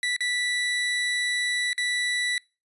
30% pulse tone with dropouts, 1966 Hz, B6, 8 cents flat, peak -21 dBFS, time 0.03-2.38 s, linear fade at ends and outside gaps 1 ms, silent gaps 0.164-0.206 / 1.731-1.779 s, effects noise-tail reverb RT60 0.3 s tail -25 dB re dry + resampled to 24000 Hz

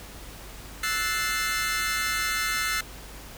sawtooth chord, F# half-diminished seventh, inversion third, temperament equal, 1318.5 / 1480 / 1760 / 2093 Hz, E6 / F#6 / A6 / C7, 0 / 0 / 0 / 0 cents, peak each -27 / -29 / -28 / -26 dBFS, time 0.83-2.81 s, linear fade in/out 5 ms, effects added 50 Hz sine -44 dBFS peak until 3.37 s + pink hiss -44 dBFS RMS until 3.37 s

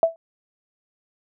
sine tone with exponential decay, 659.3 Hz, E5, in tune, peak -9 dBFS, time 0.03-0.16 s, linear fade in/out 1 ms, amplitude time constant 27 ms, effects none

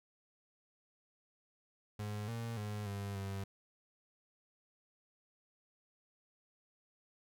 35% pulse tone with pitch steps, 104.6 / 115.8 / 104.7 / 100 / 97.9 Hz, G#2 / A#2 / G#2 / G2 / G2, +13 / -11 / +15 / +35 / -2 cents, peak -37 dBFS, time 1.99-3.44 s, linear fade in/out 5 ms, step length 290 ms, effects none

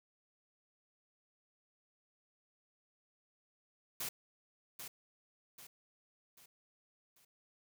white noise with echo, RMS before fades -40 dBFS, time 4-4.09 s, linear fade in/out 5 ms, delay 790 ms, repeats 4, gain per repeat -7 dB, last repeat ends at 7.25 s, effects none

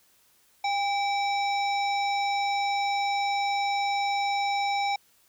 harmonic tone with a mistuned harmonic, 770 Hz, G5, 31 cents flat, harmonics 1 / 3 / 5 / 7 / 9, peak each -25 / -32 / -37 / -38 / -48 dBFS, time 0.64-4.96 s, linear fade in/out 5 ms, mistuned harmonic 1, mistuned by +74 cents, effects white hiss -63 dBFS RMS until 5.28 s

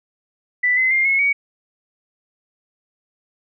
sine tone with pitch steps, 1982 / 2046 / 2112 / 2180 / 2251 Hz, B6 / C7 / C7 / C#7 / C#7, +6 / -39 / +16 / -29 / +26 cents, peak -14 dBFS, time 0.63-1.33 s, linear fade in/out 10 ms, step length 140 ms, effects none

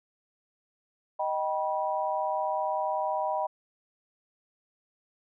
sine chord, Eb augmented, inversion none, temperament just, 622.3 / 777.8 / 972.3 Hz, Eb5 / G5 / B5, 0 / -14 / -27 cents, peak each -31 dBFS, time 1.19-3.47 s, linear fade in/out 10 ms, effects none

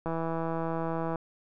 click train, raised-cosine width 1 ms, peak -19 dBFS, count 181, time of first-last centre 0.06-1.158 s, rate 164 Hz, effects none

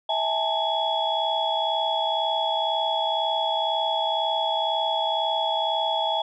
sine tone cluster, 650 / 828 / 890 / 3366 Hz, E5 / G#5 / A5 / G#7, -24 / -5 / +20 / +23 cents, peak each -27 dBFS, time 0.09-6.22 s, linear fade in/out 5 ms, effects tanh soft clip ceiling -12 dBFS

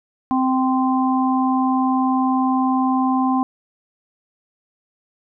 harmonic tone, 260 Hz, C4, 11 cents flat, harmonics 1 / 3 / 4, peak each -17 / -22 / -23 dBFS, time 0.31-3.43 s, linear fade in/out 0 ms, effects none

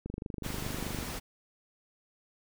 click train, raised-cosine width 3 ms, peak -24 dBFS, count 25, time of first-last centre 0.06-1.028 s, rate 24.8 Hz
pink noise, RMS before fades -39 dBFS, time 0.43-1.2 s, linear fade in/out 20 ms
effects none

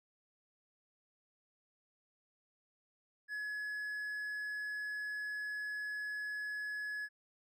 triangle tone, 1694 Hz, G#6, 34 cents sharp, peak -36 dBFS, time 3.28-7.09 s, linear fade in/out 50 ms, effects none

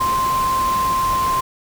sine tone in noise, 1046.5 Hz, C6, in tune, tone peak -16 dBFS, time 0-1.41 s, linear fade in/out 10 ms, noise pink, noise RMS -28 dBFS, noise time 0-1.41 s, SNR +9 dB, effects none

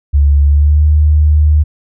sine tone with pitch glide, 71.4 to 75.65 Hz, D2 to D#2, -48 to -48 cents, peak -5 dBFS, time 0.13-1.64 s, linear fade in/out 20 ms, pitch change +100 cents, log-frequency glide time 0.44-0.84 s, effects none

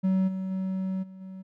triangle tone with level steps, 189 Hz, F#3, 37 cents sharp, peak -19 / -27 / -25 / -40 / -36 dBFS, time 0.03-1.43 s, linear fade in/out 20 ms, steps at 0.27 / 0.5 / 1.02 / 1.2 s, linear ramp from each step 20 ms, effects none

